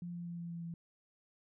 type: tone with pitch steps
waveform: sine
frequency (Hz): 174.1 / 172.9 / 171.7 / 170.52 / 169.34 / 168.17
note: F3 / F3 / F3 / F3 / E3 / E3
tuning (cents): -5 / -17 / -29 / -41 / +47 / +35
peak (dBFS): -40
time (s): 0.02-0.74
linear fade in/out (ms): 2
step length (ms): 120
effects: none